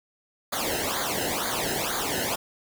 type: noise with flanger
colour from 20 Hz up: pink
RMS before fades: -28 dBFS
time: 0.52-2.36 s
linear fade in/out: 10 ms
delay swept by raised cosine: 0.36 to 0.88 ms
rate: 2.1 Hz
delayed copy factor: -0.9
effects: none